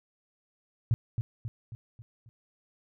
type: tone with echo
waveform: sine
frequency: 115.2 Hz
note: A#2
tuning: 20 cents flat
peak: -20 dBFS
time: 0.91-0.94 s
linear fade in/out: 0 ms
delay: 270 ms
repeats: 5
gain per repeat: -6 dB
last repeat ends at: 2.29 s
effects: none

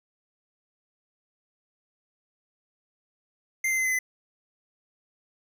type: tone with pitch steps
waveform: square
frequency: 2093 / 2075 / 2057 / 2039 / 2022 Hz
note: C7 / C7 / C7 / C7 / B6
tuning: 0 / -15 / -30 / -45 / +40 cents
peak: -24 dBFS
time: 3.64-3.99 s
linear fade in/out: 5 ms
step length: 70 ms
effects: none

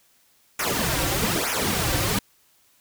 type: noise with flanger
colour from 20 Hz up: pink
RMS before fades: -24 dBFS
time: 0.59-2.19 s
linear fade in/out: 5 ms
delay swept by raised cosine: 0.23 to 4.83 ms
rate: 1.1 Hz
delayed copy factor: -0.9
effects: white hiss -61 dBFS RMS until 2.8 s

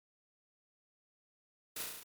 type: noise with echo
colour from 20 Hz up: white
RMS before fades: -41 dBFS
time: 1.76-1.83 s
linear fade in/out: 5 ms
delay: 34 ms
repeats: 6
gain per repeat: -2 dB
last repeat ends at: 2.034 s
effects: MP3 96 kbps

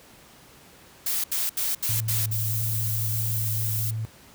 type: noise bursts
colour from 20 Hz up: blue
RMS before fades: -26 dBFS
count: 5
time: 1.06-2.26 s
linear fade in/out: 5 ms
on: 180 ms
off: 75 ms
type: tone with vibrato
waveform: sine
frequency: 110 Hz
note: A2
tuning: in tune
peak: -26 dBFS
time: 1.89-4.05 s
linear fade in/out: 0 ms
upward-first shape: square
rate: 1.6 Hz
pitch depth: 14 cents each way
type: noise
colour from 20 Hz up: violet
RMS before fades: -29 dBFS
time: 2.31-3.91 s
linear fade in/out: 10 ms
effects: pink hiss -51 dBFS RMS until 4.34 s + high-pass 60 Hz 12 dB/octave

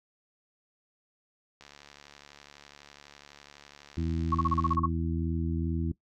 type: click train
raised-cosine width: 0.2 ms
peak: -31 dBFS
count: 227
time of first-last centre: 1.61-4.749 s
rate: 72 Hz
type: harmonic tone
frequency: 82.41 Hz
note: E2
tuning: in tune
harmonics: 1 / 2 / 3 / 4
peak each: -30 / -33 / -35 / -36 dBFS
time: 3.97-5.92 s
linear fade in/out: 5 ms
type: tone bursts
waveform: sine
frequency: 1104 Hz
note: C#6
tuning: 7 cents flat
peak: -23 dBFS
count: 9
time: 4.32-4.86 s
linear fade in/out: 5 ms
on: 28 ms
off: 36 ms
effects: noise-tail reverb RT60 0.1 s tail -18 dB re dry + MP3 96 kbps

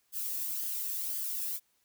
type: noise with flanger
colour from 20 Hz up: violet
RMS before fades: -35 dBFS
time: 0.12-1.6 s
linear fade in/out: 50 ms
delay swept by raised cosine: 0.62 to 1.16 ms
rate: 1.9 Hz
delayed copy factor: +0.5
effects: white hiss -73 dBFS RMS until 1.84 s

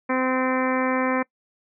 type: harmonic tone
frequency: 258.1 Hz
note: C4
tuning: 23 cents flat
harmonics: 1 / 2 / 3 / 4 / 5 / 6 / 7 / 8 / 9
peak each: -24 / -26 / -32 / -28 / -33 / -35 / -32 / -34 / -35 dBFS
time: 0.09-1.23 s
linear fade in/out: 10 ms
effects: noise-tail reverb RT60 0.1 s tail -24 dB re dry

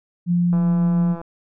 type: tone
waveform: sine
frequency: 174.61 Hz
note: F3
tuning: in tune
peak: -15 dBFS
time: 0.26-1.16 s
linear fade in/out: 50 ms
type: click train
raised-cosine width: 1 ms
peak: -21 dBFS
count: 116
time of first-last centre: 0.53-1.215 s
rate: 168 Hz
effects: none

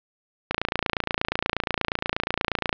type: click train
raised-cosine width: 0.3 ms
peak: -6 dBFS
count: 64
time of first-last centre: 0.51-2.728 s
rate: 28.4 Hz
effects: low-pass 4000 Hz 12 dB/octave

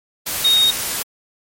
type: tone in noise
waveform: sine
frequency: 3729 Hz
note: A#7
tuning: in tune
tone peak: -11 dBFS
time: 0.44-0.71 s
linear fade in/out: 10 ms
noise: white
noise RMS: -23 dBFS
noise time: 0.26-1.03 s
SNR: +9 dB
effects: MP3 64 kbps

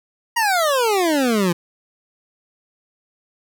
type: exponential sweep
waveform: 25% pulse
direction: down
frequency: 965 to 167 Hz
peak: -12 dBFS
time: 0.36-1.53 s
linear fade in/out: 10 ms
effects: none

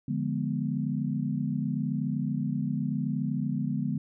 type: chord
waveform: sine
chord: D diminished seventh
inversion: none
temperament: equal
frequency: 146.83 / 174.61 / 207.7 / 246.9 Hz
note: D3 / F3 / Ab3 / Cb4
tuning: 0 / 0 / 0 / 0 cents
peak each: -31 / -35 / -32 / -32 dBFS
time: 0.08-3.98 s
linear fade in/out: 5 ms
effects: none

